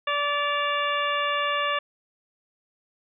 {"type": "harmonic tone with a mistuned harmonic", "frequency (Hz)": 580, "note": "D5", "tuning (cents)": -22, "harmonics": [1, 2, 3, 4, 5, 6], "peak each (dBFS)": [-30, -26, -30, -34, -31, -35], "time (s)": [0.07, 1.79], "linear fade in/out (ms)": 5, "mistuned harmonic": 5, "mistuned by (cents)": -62, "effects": []}